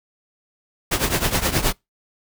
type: noise with tremolo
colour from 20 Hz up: pink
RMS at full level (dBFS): -17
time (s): 0.91-1.73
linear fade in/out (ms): 10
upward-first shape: triangle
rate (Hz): 9.5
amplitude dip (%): 85
effects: noise-tail reverb RT60 0.2 s tail -26 dB re dry